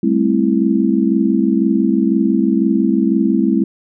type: chord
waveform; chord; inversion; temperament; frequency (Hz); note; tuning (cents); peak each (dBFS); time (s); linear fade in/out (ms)
sine; A minor seventh; third; just; 198 / 220 / 264 / 330; G3 / A3 / C4 / E4; +18 / 0 / +16 / +2; -17; 0.03-3.64; 5
effects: none